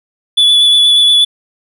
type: tone with vibrato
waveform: triangle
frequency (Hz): 3440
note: A7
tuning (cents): -40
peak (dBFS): -4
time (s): 0.37-1.25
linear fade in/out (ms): 10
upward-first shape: triangle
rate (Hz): 8.4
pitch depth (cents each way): 18
effects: none